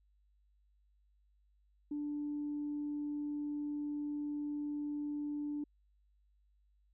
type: tone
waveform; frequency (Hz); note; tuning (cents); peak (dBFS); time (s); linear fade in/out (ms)
sine; 293.7; D4; 0; -35; 1.91-5.64; 5
effects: tanh soft clip ceiling -31 dBFS + added 50 Hz sine -68 dBFS peak until 6.93 s